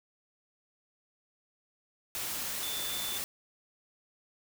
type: tone in noise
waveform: sine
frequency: 3520 Hz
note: A7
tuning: in tune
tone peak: -38 dBFS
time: 2.63-3.18 s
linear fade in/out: 0 ms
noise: white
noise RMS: -36 dBFS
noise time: 2.15-3.24 s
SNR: -5 dB
effects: none